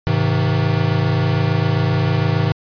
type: chord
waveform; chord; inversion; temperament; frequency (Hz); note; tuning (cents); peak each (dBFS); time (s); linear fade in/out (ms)
square; Ab major; none; equal with one note detuned; 103.83 / 130.81 / 159.11; Ab2 / C3 / Eb3; 0 / 0 / +39; -20; 0.07-2.52; 0
effects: resampled to 11025 Hz